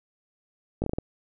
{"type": "slowing click train", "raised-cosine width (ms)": 2, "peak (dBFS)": -14, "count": 6, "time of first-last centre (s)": [0.82, 0.985], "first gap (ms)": 19, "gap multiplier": 1.28, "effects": []}